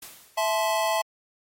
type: noise with exponential decay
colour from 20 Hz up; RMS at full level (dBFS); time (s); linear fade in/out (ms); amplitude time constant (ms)
white; -40; 0.02-0.71; 5; 150
type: chord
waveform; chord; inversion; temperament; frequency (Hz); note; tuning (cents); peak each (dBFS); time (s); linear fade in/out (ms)
square; A minor; second; equal with one note detuned; 659.3 / 864.9 / 1046.5; E5 / A5 / C6; 0 / -30 / 0; -26 / -27 / -30; 0.37-1.02; 10
effects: MP3 64 kbps